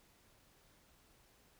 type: silence
effects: pink hiss -68 dBFS RMS until 1.59 s